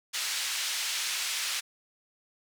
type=band-pass noise; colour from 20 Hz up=pink; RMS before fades=-32 dBFS; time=0.13-1.61 s; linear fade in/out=20 ms; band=2400 to 8400 Hz; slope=12 dB/octave; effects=none